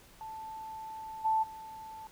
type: tone with level steps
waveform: sine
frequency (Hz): 880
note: A5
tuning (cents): 0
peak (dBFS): -40 / -25 / -43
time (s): 0.21-2.07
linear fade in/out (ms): 0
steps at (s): 1.24 / 1.42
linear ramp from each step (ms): 20
effects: pink hiss -58 dBFS RMS until 2.11 s